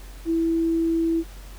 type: tone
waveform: sine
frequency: 329.6 Hz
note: E4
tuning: in tune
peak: -19 dBFS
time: 0.25-1.24 s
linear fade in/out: 50 ms
effects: added 46 Hz sine -38 dBFS peak until 1.58 s + pink hiss -48 dBFS RMS until 1.58 s